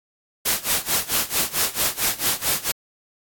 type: noise with tremolo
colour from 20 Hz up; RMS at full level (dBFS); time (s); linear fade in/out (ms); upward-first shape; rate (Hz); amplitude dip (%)
white; -19; 0.45-2.72; 10; sine; 4.5; 90
effects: AAC 64 kbps